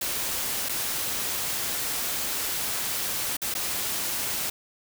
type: noise with dropouts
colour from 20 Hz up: white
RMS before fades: -29 dBFS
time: 0.01-4.5 s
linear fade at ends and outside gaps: 5 ms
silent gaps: 0.688-0.692 / 3.369-3.417 / 3.541-3.55 s
effects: none